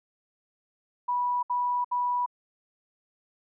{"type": "tone bursts", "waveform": "sine", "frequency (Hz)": 980, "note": "B5", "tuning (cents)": -14, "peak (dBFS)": -24, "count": 3, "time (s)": [1.08, 2.262], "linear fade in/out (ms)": 10, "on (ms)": 350, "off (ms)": 66, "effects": []}